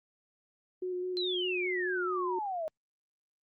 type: tone with vibrato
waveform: sine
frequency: 363.5 Hz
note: F#4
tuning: 31 cents flat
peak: -32 dBFS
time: 0.82-2.39 s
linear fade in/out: 5 ms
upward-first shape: square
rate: 4.8 Hz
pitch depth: 14 cents each way
type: exponential sweep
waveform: sine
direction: down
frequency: 4140 to 612 Hz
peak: -32 dBFS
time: 1.17-2.68 s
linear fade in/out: 0 ms
effects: Opus 48 kbps